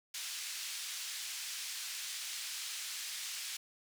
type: band-pass noise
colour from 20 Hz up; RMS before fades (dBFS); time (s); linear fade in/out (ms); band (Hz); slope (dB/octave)
white; -42; 0.14-3.57; 5; 2200 to 7100; 12
effects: none